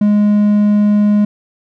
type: tone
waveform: triangle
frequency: 207.7 Hz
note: G#3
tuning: in tune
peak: -6 dBFS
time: 0.01-1.25 s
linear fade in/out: 5 ms
effects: none